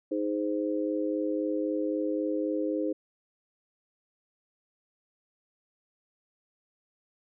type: chord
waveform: sine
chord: Ab major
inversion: second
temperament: just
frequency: 311.5 / 415.3 / 519.1 Hz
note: Eb4 / Ab4 / C5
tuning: +2 / 0 / -14 cents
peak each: -29 / -34 / -32 dBFS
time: 0.11-2.93 s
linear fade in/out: 10 ms
effects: none